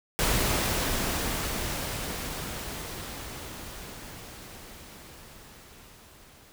pink noise with level ramp, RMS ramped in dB -25 to -54 dBFS, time 0.19-6.52 s, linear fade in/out 0 ms, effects none

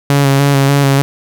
sawtooth tone with vibrato, 139.4 Hz, C#3, 10 cents sharp, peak -4 dBFS, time 0.1-1.02 s, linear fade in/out 0 ms, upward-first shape square, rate 3.4 Hz, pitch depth 23 cents each way, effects none

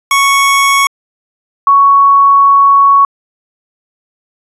25% pulse / sine tone pair in turn, 1108.7 / 1113.8 Hz, C#6 / C#6, 0 / +8 cents, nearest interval unison, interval 8 cents, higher second, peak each -3 dBFS, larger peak neither, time 0.11-0.87 / 1.67-3.05 s, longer second, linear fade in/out 2 ms, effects resampled to 32000 Hz

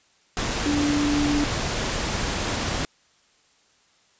sine tone in noise, 291.8 Hz, D4, 11 cents flat, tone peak -20 dBFS, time 0.66-1.44 s, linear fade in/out 0 ms, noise pink, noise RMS -26 dBFS, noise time 0.37-2.85 s, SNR +3 dB, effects white hiss -61 dBFS RMS until 4.19 s + resampled to 16000 Hz

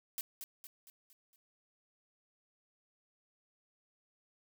blue noise with echo, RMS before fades -39 dBFS, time 0.18-0.21 s, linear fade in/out 0 ms, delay 230 ms, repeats 5, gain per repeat -6 dB, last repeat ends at 1.36 s, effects none

